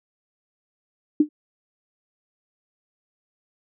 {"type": "tone with exponential decay", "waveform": "sine", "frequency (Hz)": 300.3, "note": "D4", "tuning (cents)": 39, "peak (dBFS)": -9, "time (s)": [1.2, 1.29], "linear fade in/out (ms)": 5, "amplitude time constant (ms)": 18, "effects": []}